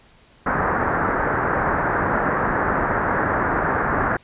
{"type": "low-pass noise", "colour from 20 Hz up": "white", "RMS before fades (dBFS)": -21, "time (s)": [0.46, 4.17], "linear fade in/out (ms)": 5, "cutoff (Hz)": 1700, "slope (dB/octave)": 48, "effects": ["pink hiss -53 dBFS RMS until 4.23 s", "resampled to 8000 Hz"]}